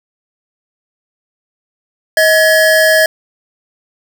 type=tone pair together; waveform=square; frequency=634 / 1691 Hz; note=D#5 / G#6; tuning=+32 / +31 cents; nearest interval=octave + perfect fourth; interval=1699 cents; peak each=-10 / -11 dBFS; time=2.17-3.06 s; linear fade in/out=2 ms; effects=none